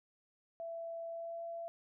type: tone with pitch glide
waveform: sine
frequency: 667 to 673.6 Hz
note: E5 to E5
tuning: +20 to +37 cents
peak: -40 dBFS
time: 0.6-1.68 s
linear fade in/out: 0 ms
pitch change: +17 cents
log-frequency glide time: 1.09-1.42 s
effects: none